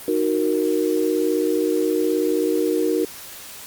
sine chord, D# minor, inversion none, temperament equal, 311.1 / 370 / 466.2 Hz, D#4 / F#4 / A#4, 0 / 0 / 0 cents, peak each -22 dBFS, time 0.08-3.05 s, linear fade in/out 2 ms, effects white hiss -38 dBFS RMS until 3.66 s + Opus 32 kbps

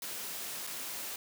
white noise with dropouts, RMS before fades -40 dBFS, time 0.02-1.16 s, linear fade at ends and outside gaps 2 ms, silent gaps 0.668-0.672 s, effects high-pass 150 Hz 12 dB/octave

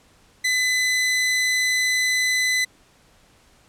sawtooth tone, 2011 Hz, B6, 31 cents sharp, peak -15 dBFS, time 0.44-2.65 s, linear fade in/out 10 ms, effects pink hiss -56 dBFS RMS until 3.68 s + low-pass 10000 Hz 12 dB/octave

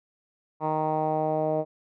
10% pulse tone with low-pass filter sweep, 155.6 Hz, D#3, in tune, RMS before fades -26 dBFS, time 0.6-1.65 s, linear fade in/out 50 ms, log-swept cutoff 970 to 610 Hz, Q 3.3, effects none

